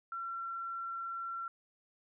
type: tone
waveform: sine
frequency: 1359 Hz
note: F6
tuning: 48 cents flat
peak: -37 dBFS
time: 0.12-1.48 s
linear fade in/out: 2 ms
effects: none